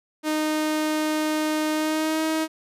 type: tone with pitch glide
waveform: sawtooth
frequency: 308.4 to 316.7 Hz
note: D#4 to D#4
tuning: -15 to +31 cents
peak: -18 dBFS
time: 0.23-2.48 s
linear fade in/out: 50 ms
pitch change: +46 cents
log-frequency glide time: 1.73-2.23 s
effects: resampled to 32000 Hz